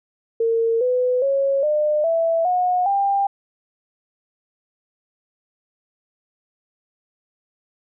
sine tone with pitch steps, 456.7 / 500.9 / 549.4 / 602.6 / 661 / 725 / 795.2 Hz, A#4 / B4 / C#5 / D5 / E5 / F#5 / G5, -36 / +24 / -16 / +44 / +5 / -35 / +25 cents, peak -16 dBFS, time 0.4-3.27 s, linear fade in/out 5 ms, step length 410 ms, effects none

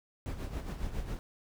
brown noise with tremolo, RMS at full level -35 dBFS, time 0.26-1.19 s, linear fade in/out 0 ms, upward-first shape sine, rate 7.3 Hz, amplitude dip 60%, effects none

